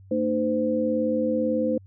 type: tone cluster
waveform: sine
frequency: 226.9 / 305.1 / 513 Hz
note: A#3 / D#4 / C5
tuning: -47 / -34 / -34 cents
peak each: -26 / -27 / -24 dBFS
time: 0.11-1.78 s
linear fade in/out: 5 ms
effects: added 96 Hz sine -46 dBFS peak until 1.86 s